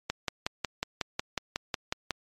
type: click train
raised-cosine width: 0.2 ms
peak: -11 dBFS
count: 12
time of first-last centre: 0.1-2.107 s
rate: 5.48 Hz
effects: MP3 64 kbps